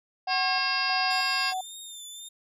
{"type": "harmonic tone", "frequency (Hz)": 540, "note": "C#5", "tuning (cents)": -45, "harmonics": [2, 3, 4, 5, 6, 7, 8, 9, 10], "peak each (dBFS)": [-32, -31, -37, -31, -41, -41, -39, -29, -40], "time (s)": [0.27, 1.54], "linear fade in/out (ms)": 50}
{"type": "tone with tremolo", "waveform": "sine", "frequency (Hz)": 747, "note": "F#5", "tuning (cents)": 16, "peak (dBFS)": -28, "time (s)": [0.27, 1.61], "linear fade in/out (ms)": 5, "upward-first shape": "square", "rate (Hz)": 1.6, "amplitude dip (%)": 55}
{"type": "tone with vibrato", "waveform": "20% pulse", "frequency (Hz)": 3600, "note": "A7", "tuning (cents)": 39, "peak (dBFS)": -34, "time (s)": [1.1, 2.29], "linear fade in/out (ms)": 10, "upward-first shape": "triangle", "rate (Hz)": 1.8, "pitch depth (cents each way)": 60}
{"effects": []}